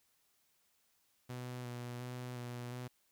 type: tone with vibrato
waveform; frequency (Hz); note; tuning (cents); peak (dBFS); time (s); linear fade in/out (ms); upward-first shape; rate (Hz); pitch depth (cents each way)
sawtooth; 123.1; B2; -5; -38; 1.29-2.88; 10; square; 1.4; 19
effects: white hiss -75 dBFS RMS until 3.11 s